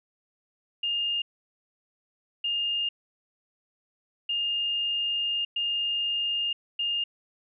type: tone bursts at uneven times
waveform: sine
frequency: 2824 Hz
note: F7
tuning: 19 cents sharp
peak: -25 dBFS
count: 5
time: 0.83-1.22 / 2.44-2.89 / 4.29-5.45 / 5.56-6.53 / 6.79-7.04 s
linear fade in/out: 5 ms
effects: none